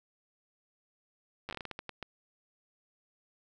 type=slowing click train; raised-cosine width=0.3 ms; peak=-23 dBFS; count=12; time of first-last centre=1.49-2.027 s; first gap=9 ms; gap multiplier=1.31; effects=none